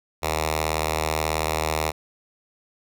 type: tone with notch filter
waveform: 5% pulse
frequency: 78.4 Hz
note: D#2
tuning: 14 cents sharp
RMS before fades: -25 dBFS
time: 0.22-1.92 s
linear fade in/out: 20 ms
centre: 220 Hz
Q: 0.53
effects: none